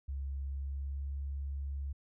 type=tone with pitch glide; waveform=sine; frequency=68.6 to 69.6 Hz; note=C#2 to C#2; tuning=-17 to +8 cents; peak=-35 dBFS; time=0.08-1.93 s; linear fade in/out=10 ms; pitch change=+25 cents; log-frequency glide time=0.46-1.09 s; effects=none